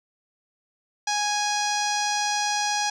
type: tone with low-pass filter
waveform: sawtooth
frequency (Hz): 829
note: G#5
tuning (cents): -3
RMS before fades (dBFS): -25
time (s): 1.07-2.9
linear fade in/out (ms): 5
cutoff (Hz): 5800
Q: 4
effects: none